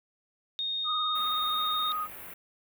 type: tone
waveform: sine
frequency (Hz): 3700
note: A#7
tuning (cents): -14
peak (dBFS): -29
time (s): 0.59-1.92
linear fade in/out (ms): 0
type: tone with vibrato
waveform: sine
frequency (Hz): 1244.5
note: D#6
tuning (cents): 0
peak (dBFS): -29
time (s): 0.84-2.08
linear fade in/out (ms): 50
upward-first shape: triangle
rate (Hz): 19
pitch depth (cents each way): 33
type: band-stop noise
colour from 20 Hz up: white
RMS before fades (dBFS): -44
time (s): 1.15-2.34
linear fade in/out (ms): 5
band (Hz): 2600 to 12000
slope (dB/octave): 24
effects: none